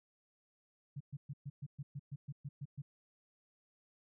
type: tone bursts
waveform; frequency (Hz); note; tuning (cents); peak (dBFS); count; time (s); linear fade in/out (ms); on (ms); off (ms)
sine; 141; C#3; +30; -40; 12; 0.96-2.82; 10; 45; 120
effects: none